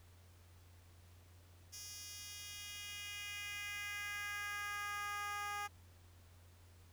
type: tone with high-pass filter sweep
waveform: 10% pulse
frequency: 410.3 Hz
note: G#4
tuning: 21 cents flat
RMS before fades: -45 dBFS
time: 1.72-5.68 s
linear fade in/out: 20 ms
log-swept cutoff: 5100 to 920 Hz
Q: 2
effects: added 88 Hz sine -60 dBFS peak until 6.92 s + pink hiss -68 dBFS RMS until 6.92 s